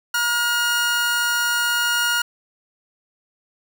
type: tone pair together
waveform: sawtooth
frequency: 952 / 1428.4 Hz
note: A#5 / F6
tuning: +36 / +39 cents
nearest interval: perfect fifth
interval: 703 cents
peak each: -25 / -15 dBFS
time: 0.14-2.22 s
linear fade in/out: 5 ms
effects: none